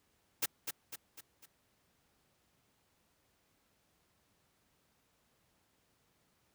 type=noise with echo; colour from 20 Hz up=white; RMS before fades=-32 dBFS; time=0.42-0.46 s; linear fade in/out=10 ms; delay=250 ms; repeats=4; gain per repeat=-6 dB; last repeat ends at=1.46 s; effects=pink hiss -74 dBFS RMS until 6.54 s + high-pass 60 Hz 12 dB/octave